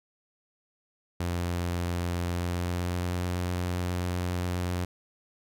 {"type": "tone with pitch glide", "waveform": "sawtooth", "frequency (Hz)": [87.31, 89.25], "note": ["F2", "F2"], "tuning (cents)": [0, 38], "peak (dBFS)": -24, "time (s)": [1.2, 4.85], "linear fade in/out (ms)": 5, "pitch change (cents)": 38, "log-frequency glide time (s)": [2.26, 3.24], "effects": []}